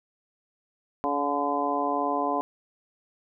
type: harmonic tone with a mistuned harmonic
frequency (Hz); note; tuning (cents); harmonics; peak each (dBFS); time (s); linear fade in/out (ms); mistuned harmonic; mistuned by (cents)
143; D3; -46; 2 / 3 / 4 / 5 / 6 / 7; -31 / -33 / -33 / -29 / -33 / -29; 1.04-2.41; 0; 7; +32
effects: none